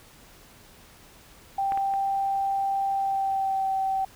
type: tone with pitch glide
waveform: sine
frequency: 785 to 771.1 Hz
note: G5 to G5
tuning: +2 to -29 cents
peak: -23 dBFS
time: 1.58-4.05 s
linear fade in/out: 5 ms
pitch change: -31 cents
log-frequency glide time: 2.92-3.71 s
type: clicks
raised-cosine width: 0.5 ms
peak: -20 / -22 / -26 dBFS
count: 3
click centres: 1.721 / 1.775 / 1.938 s
effects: pink hiss -52 dBFS RMS until 4.15 s